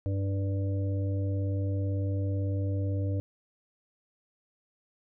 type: harmonic tone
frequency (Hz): 98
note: G2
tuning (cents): 0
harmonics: 1 / 3 / 5 / 6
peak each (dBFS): -27 / -37 / -41 / -43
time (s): 0.06-3.2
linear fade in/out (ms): 0
effects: none